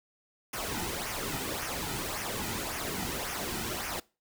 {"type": "noise with flanger", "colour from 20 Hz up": "pink", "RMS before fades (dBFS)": -35, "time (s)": [0.53, 4], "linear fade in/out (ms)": 5, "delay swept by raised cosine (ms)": [0.24, 1.84], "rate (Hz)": 1.8, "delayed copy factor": -0.6, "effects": ["noise-tail reverb RT60 0.3 s tail -22 dB re dry"]}